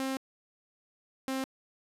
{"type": "tone pair in turn", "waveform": "sawtooth", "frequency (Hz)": [265.9, 264.8], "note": ["C4", "C4"], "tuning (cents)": [28, 21], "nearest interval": "unison", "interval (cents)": 7, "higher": "first", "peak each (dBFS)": -27, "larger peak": "neither", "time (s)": [[0, 0.17], [1.28, 1.44]], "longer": "first", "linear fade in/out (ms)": 0, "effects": ["resampled to 32000 Hz"]}